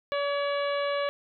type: harmonic tone with a mistuned harmonic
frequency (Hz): 570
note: C#5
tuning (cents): +48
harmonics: 1 / 2 / 3 / 4 / 5 / 6 / 7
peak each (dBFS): -27 / -33 / -37 / -39 / -41 / -43 / -44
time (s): 0.12-1.09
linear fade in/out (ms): 0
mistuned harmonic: 3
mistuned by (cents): -22
effects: none